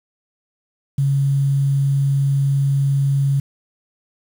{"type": "tone with quantisation", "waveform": "sine", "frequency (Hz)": 138.59, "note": "C#3", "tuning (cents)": 0, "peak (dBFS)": -14, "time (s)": [0.98, 3.4], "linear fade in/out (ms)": 5, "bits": 7, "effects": []}